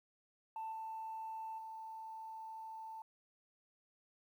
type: tone with level steps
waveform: sine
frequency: 887 Hz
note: A5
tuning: 14 cents sharp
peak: -39 / -41 / -45 dBFS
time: 0.56-3.02 s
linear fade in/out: 2 ms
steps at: 0.72 / 1.58 s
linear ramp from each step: 5 ms
effects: tanh soft clip ceiling -38 dBFS + 12-bit